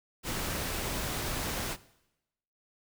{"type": "noise", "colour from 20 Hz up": "pink", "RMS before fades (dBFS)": -34, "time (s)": [0.23, 1.77], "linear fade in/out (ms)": 50, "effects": ["noise-tail reverb RT60 0.9 s tail -19 dB re dry"]}